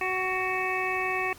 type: harmonic tone with a mistuned harmonic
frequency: 372.9 Hz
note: F#4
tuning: 14 cents sharp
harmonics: 1 / 2 / 3 / 5 / 6 / 7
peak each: -33 / -33 / -33 / -33 / -33 / -33 dBFS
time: 0.01-1.33 s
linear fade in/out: 2 ms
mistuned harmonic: 5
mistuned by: -19 cents
effects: pink hiss -50 dBFS RMS until 1.38 s + Opus 48 kbps